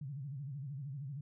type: tone with vibrato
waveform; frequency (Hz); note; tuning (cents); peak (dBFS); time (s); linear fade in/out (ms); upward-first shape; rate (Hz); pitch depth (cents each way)
sine; 138.59; C#3; 0; -40; 0.01-1.21; 5; sine; 13; 150
effects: none